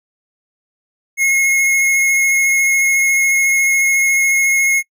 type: tone with vibrato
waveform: square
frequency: 2164 Hz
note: C#7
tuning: 42 cents flat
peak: -12 dBFS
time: 1.17-4.83 s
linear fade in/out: 50 ms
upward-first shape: sine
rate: 14 Hz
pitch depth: 11 cents each way
effects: noise-tail reverb RT60 0.1 s tail -25 dB re dry